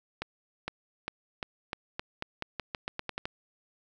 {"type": "accelerating click train", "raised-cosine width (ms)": 0.3, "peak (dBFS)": -17, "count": 15, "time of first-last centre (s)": [0.22, 3.255], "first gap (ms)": 460, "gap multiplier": 0.87, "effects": []}